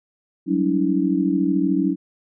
sine tone cluster, 184.7 / 198.2 / 283.4 / 322.3 Hz, F#3 / G3 / C#4 / E4, -3 / +19 / +38 / -39 cents, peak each -23 / -28 / -20 / -22 dBFS, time 0.46-1.96 s, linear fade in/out 50 ms, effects none

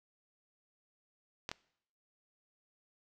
clicks, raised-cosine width 0.2 ms, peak -20 dBFS, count 2, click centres 1.491 / 1.515 s, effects noise-tail reverb RT60 0.7 s tail -23 dB re dry

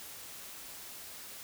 silence, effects white hiss -47 dBFS RMS until 1.43 s

